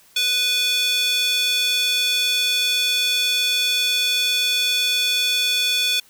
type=tone with high-pass filter; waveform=square; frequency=493.9 Hz; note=B4; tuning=in tune; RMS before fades=-20 dBFS; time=0.16-6 s; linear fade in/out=5 ms; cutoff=3100 Hz; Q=4.3; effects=white hiss -53 dBFS RMS until 6.09 s

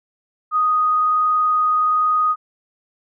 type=tone with frequency modulation; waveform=sine; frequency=1244.5 Hz; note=D#6; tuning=in tune; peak=-14 dBFS; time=0.51-2.36 s; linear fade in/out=50 ms; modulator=21.2 Hz; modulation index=0.27; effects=none

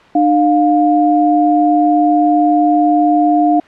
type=tone pair together; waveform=sine; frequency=301.3 / 706.1 Hz; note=D4 / F5; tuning=+44 / +19 cents; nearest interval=octave + minor third; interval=1475 cents; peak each=-11 dBFS; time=0.15-3.6 s; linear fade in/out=5 ms; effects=white hiss -42 dBFS RMS until 3.67 s + low-pass 2000 Hz 12 dB/octave

